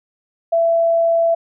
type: tone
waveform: sine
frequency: 668 Hz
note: E5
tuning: 23 cents sharp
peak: -12 dBFS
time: 0.52-1.35 s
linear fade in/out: 10 ms
effects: none